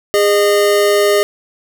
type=tone pair together; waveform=square; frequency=409.7 / 611.9 Hz; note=G#4 / D#5; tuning=-24 / -29 cents; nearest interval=perfect fifth; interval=695 cents; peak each=-12 / -15 dBFS; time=0.14-1.23 s; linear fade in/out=0 ms; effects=none